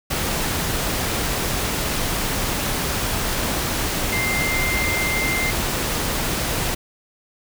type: tone in noise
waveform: sine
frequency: 2093 Hz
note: C7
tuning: in tune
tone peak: -22 dBFS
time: 4.12-5.51 s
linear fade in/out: 10 ms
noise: pink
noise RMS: -23 dBFS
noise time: 0.1-6.75 s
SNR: -2 dB
effects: none